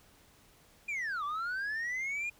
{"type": "linear two-way sweep", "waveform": "sine", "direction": "down then up", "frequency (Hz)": [2455, 1132, 2455], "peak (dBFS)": -30, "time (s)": [0.88, 2.3], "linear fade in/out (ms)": 10, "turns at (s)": 1.24, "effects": ["tanh soft clip ceiling -32 dBFS", "pink hiss -62 dBFS RMS until 2.39 s"]}